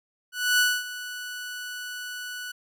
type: tone with ADSR envelope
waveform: sawtooth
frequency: 1480 Hz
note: F#6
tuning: in tune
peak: -14 dBFS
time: 0.32-2.52 s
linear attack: 270 ms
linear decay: 240 ms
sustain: -16 dB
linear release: 10 ms
effects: none